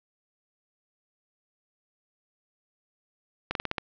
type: slowing click train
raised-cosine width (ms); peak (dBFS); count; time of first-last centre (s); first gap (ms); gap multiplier
0.3; -12; 6; 3.51-3.782; 42; 1.13
effects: low-pass 5000 Hz 12 dB/octave